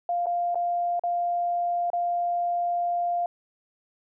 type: tone with dropouts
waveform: sine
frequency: 698.5 Hz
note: F5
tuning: in tune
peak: -23 dBFS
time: 0.09-3.26 s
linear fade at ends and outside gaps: 2 ms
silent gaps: 0.259-0.267 / 0.546-0.555 / 0.995-1.036 / 1.902-1.932 s
effects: none